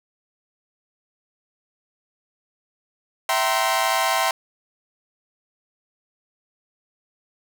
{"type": "chord", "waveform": "sawtooth", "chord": "C dominant seventh", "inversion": "first", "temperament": "equal with one note detuned", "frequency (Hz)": [659.3, 770.1, 932.3, 1046.5], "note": ["E5", "G5", "Bb5", "C6"], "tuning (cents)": [0, -31, 0, 0], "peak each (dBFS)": [-21, -20, -23, -20], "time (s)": [3.29, 4.31], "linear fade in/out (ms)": 2, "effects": []}